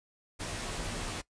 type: noise with comb filter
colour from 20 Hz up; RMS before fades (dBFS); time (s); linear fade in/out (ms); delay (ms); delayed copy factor
pink; -37; 0.39-1.22; 20; 15; -0.7
effects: noise-tail reverb RT60 0.1 s tail -19 dB re dry + resampled to 22050 Hz